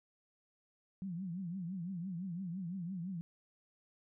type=tone with vibrato; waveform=sine; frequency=180 Hz; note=F#3; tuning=47 cents flat; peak=-38 dBFS; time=1.02-3.21 s; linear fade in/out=0 ms; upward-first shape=triangle; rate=5.9 Hz; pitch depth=180 cents each way; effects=none